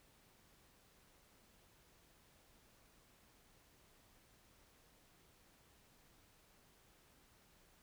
silence, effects pink hiss -69 dBFS RMS until 7.82 s

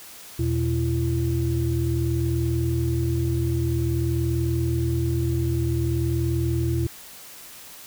sine tone cluster, 82.1 / 122.6 / 336.5 Hz, E2 / B2 / E4, -6 / -12 / +36 cents, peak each -25 / -23 / -26 dBFS, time 0.39-6.87 s, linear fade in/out 5 ms, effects tanh soft clip ceiling -11 dBFS + white hiss -43 dBFS RMS until 7.86 s

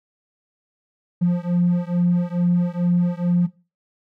triangle beating tone pair, 174.61 / 176.91 Hz, F3 / F3, 0 / +23 cents, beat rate 2.3 Hz, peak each -16 dBFS, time 1.21-3.47 s, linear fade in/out 20 ms, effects noise-tail reverb RT60 0.3 s tail -20 dB re dry + tanh soft clip ceiling -12 dBFS

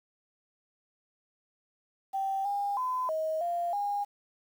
sine tone with pitch steps, 778 / 808 / 1015 / 632 / 693 / 814 Hz, G5 / G#5 / B5 / D#5 / F5 / G#5, -13 / -48 / +47 / +27 / -14 / -35 cents, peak -28 dBFS, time 2.13-4.05 s, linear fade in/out 20 ms, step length 320 ms, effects 9-bit

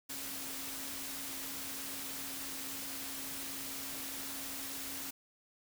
sine tone in noise, 271.9 Hz, C#4, 33 cents flat, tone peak -51 dBFS, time 0.09-5.11 s, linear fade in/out 10 ms, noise white, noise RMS -42 dBFS, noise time 0.09-5.11 s, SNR -12 dB, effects none

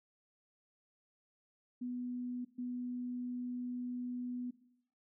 sine tone bursts at uneven times, 246.9 Hz, B3, in tune, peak -37 dBFS, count 2, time 1.81-2.45 / 2.58-4.51 s, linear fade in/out 10 ms, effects noise-tail reverb RT60 0.7 s tail -17 dB re dry

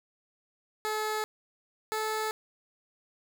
15% pulse tone pair in turn, 430.1 / 434.6 Hz, A4 / A4, -39 / -21 cents, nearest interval unison, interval 18 cents, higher second, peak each -23 dBFS, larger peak neither, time 0.85-1.24 / 1.92-2.31 s, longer neither, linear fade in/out 0 ms, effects none

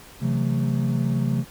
triangle chord, F# half-diminished seventh, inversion second, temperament just, 133.2 / 166.5 / 185 / 222 Hz, C3 / E3 / F#3 / A3, +31 / +18 / 0 / +16 cents, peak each -21 / -26 / -27 / -24 dBFS, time 0.2-1.45 s, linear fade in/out 50 ms, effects pink hiss -46 dBFS RMS until 1.5 s

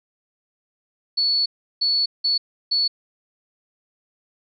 sine tone bursts at uneven times, 4426 Hz, C#8, 3 cents flat, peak -17 dBFS, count 4, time 1.17-1.46 / 1.81-2.06 / 2.24-2.38 / 2.71-2.88 s, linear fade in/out 10 ms, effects none

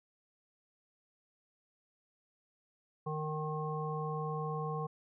harmonic tone, 154.1 Hz, D#3, 16 cents flat, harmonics 1 / 3 / 5 / 7, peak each -37 / -40 / -43 / -41 dBFS, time 3.06-4.87 s, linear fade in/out 10 ms, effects none

